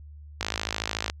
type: click train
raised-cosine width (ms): 0.2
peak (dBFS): -9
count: 38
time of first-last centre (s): 0.41-1.099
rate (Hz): 53.7
effects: added 74 Hz sine -42 dBFS peak until 1.2 s